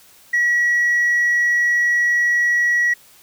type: tone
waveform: sine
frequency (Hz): 1924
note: B6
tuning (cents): -46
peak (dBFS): -12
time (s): 0.33-2.94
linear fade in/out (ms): 10
effects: tanh soft clip ceiling -12 dBFS + white hiss -49 dBFS RMS until 3.22 s